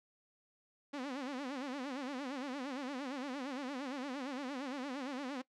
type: tone with vibrato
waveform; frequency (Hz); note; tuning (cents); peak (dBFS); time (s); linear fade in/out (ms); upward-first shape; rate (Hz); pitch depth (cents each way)
sawtooth; 269.2; C4; +49; -35; 0.93-5.42; 10; sine; 8.7; 150
effects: noise-tail reverb RT60 0.1 s tail -19 dB re dry + low-pass 5000 Hz 12 dB/octave